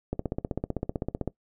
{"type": "click train", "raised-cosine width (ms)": 2, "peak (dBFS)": -15, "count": 19, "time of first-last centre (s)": [0.13, 1.276], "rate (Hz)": 15.7, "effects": ["noise-tail reverb RT60 0.1 s tail -20 dB re dry"]}